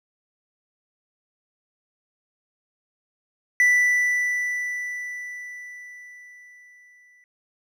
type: tone with exponential decay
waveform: triangle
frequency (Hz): 1975.5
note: B6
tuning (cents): 0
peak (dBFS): -12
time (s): 3.6-7.24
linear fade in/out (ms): 1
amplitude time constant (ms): 790
effects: none